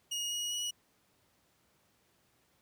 25% pulse tone with pitch steps, 2875 / 2898 / 2922 Hz, F7 / F#7 / F#7, +50 / -37 / -22 cents, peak -30 dBFS, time 0.11-0.71 s, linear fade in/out 10 ms, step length 200 ms, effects pink hiss -71 dBFS RMS until 2.61 s + high-pass 80 Hz 12 dB/octave

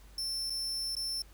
40% pulse tone with dropouts, 5360 Hz, E8, 28 cents sharp, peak -32 dBFS, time 0.18-1.22 s, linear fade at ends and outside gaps 2 ms, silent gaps 0.498-0.503 / 0.952-0.966 s, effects added 50 Hz sine -52 dBFS peak until 1.33 s + pink hiss -61 dBFS RMS until 1.33 s

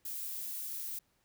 violet noise, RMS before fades -40 dBFS, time 0.05-0.99 s, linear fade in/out 5 ms, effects pink hiss -74 dBFS RMS until 1.24 s

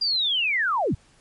sine linear sweep, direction down, 4858 to 55 Hz, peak -20 dBFS, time 0.01-0.95 s, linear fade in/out 10 ms, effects pink hiss -58 dBFS RMS until 1.2 s + MP3 48 kbps

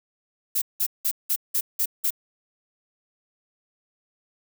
violet noise bursts, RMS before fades -23 dBFS, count 7, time 0.55-2.106 s, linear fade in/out 10 ms, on 68 ms, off 180 ms, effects none

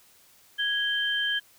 sine tone pair together, 1657 / 3128 Hz, G#6 / G7, -4 / -4 cents, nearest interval major seventh, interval 1100 cents, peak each -27 dBFS, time 0.58-1.4 s, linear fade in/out 20 ms, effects white hiss -58 dBFS RMS until 1.58 s

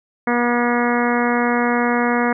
harmonic tone, 240.7 Hz, B3, 44 cents flat, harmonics 1 / 2 / 3 / 4 / 5 / 6 / 7 / 8 / 9, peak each -19 / -22 / -24 / -25 / -26 / -27 / -27 / -28 / -29 dBFS, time 0.27-2.33 s, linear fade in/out 5 ms, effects none

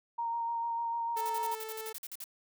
sine tone with vibrato, 930 Hz, A#5, 4 cents flat, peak -31 dBFS, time 0.18-1.55 s, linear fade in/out 10 ms, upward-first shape square, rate 6.7 Hz, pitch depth 11 cents each way
sawtooth tone, 440 Hz, A4, in tune, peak -36 dBFS, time 1.16-1.93 s, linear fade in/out 10 ms
blue noise bursts, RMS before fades -42 dBFS, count 13, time 1.17-2.241 s, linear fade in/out 2 ms, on 39 ms, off 47 ms
effects none

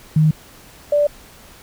sine tone pair in turn, 155.4 / 585.4 Hz, D#3 / D5, -2 / -6 cents, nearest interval octave + major seventh, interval 2296 cents, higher second, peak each -10 / -12 dBFS, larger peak first, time 0.16-0.31 / 0.92-1.07 s, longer neither, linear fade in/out 5 ms, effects pink hiss -44 dBFS RMS until 1.62 s

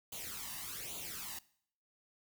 white noise with flanger, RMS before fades -44 dBFS, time 0.12-1.39 s, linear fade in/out 5 ms, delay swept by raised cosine 0.28 to 1.07 ms, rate 1.2 Hz, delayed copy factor +0.75, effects noise-tail reverb RT60 0.6 s tail -20 dB re dry

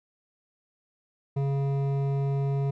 triangle tone with hard clipping, 138.59 Hz, C#3, in tune, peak -26 dBFS, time 1.36-2.71 s, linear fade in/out 10 ms, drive 15 dB, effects none

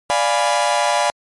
40% pulse chord, D diminished seventh, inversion none, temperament equal, 587.3 / 698.5 / 830.6 / 987.8 Hz, D5 / F5 / Ab5 / Cb6, 0 / 0 / 0 / 0 cents, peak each -20 dBFS, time 0.1-1.1 s, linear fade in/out 0 ms, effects MP3 48 kbps

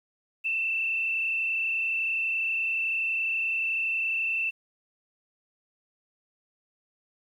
sine tone with frequency modulation, 2667 Hz, E7, 20 cents sharp, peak -25 dBFS, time 0.44-4.51 s, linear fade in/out 20 ms, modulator 31.8 Hz, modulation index 1.6, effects 10-bit

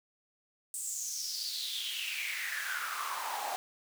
pink noise with high-pass filter sweep, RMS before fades -37 dBFS, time 0.74-3.56 s, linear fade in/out 0 ms, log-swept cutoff 8400 to 730 Hz, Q 6.3, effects none

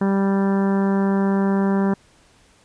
harmonic tone, 196 Hz, G3, in tune, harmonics 1 / 2 / 3 / 4 / 5 / 6 / 7 / 8 / 9, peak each -17 / -24 / -31 / -32 / -31 / -38 / -38 / -38 / -40 dBFS, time 0.01-1.94 s, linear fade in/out 5 ms, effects pink hiss -55 dBFS RMS until 2.64 s + resampled to 22050 Hz

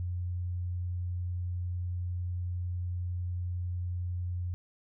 sine tone, 88.9 Hz, F2, 31 cents sharp, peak -31 dBFS, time 0-4.54 s, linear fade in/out 0 ms, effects none

